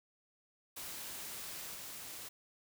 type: noise with level steps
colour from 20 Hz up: white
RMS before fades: -45 / -47 dBFS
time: 0.76-2.29 s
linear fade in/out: 10 ms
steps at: 1.74 s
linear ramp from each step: 10 ms
effects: none